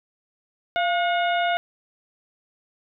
harmonic tone with a mistuned harmonic, 723 Hz, F#5, 40 cents flat, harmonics 1 / 2 / 3 / 4 / 5, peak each -21 / -27 / -31 / -33 / -35 dBFS, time 0.76-1.57 s, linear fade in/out 0 ms, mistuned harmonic 1, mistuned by -74 cents, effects none

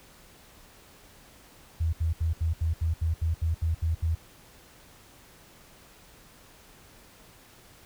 sine tone bursts, 81.5 Hz, E2, 19 cents flat, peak -23 dBFS, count 12, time 1.8-4.152 s, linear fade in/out 10 ms, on 130 ms, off 72 ms, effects pink hiss -54 dBFS RMS until 7.85 s

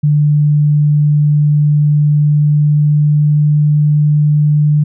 sine tone with pitch glide, 148.3 to 149.16 Hz, D3 to D3, +17 to +27 cents, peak -7 dBFS, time 0.03-4.84 s, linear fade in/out 10 ms, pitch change +10 cents, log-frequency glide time 2.14-3.52 s, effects none

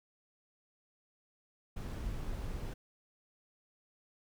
brown noise, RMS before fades -39 dBFS, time 1.76-2.74 s, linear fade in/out 10 ms, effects none

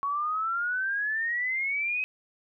sine exponential sweep, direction up, 1108.7 to 2549 Hz, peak -26 dBFS, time 0.03-2.04 s, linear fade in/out 0 ms, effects none

